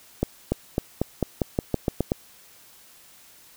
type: accelerating click train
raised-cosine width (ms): 2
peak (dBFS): -8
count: 11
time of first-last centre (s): 0.23-2.119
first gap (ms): 290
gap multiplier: 0.9
effects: white hiss -52 dBFS RMS until 3.56 s